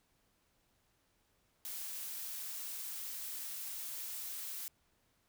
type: noise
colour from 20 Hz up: blue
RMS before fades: -43 dBFS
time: 1.65-4.68 s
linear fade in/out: 0 ms
effects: pink hiss -75 dBFS RMS until 5.28 s